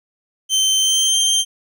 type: tone with pitch glide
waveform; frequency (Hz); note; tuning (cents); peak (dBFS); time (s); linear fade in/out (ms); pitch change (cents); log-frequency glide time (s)
25% pulse; 3105 to 3154; G7 to G7; -17 to +10; -10; 0.49-1.45; 50; +27; 0.78-1.14
effects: none